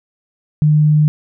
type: tone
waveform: sine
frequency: 151.5 Hz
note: D#3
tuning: 46 cents flat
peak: -8 dBFS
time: 0.62-1.08 s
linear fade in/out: 0 ms
effects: none